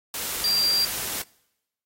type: tone in noise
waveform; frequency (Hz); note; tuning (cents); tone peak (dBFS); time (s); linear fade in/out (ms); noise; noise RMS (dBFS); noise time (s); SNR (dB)
sine; 4737; D8; +14; -20; 0.44-0.85; 2; white; -30; 0.14-1.22; +7
effects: noise-tail reverb RT60 0.9 s tail -24 dB re dry + AAC 48 kbps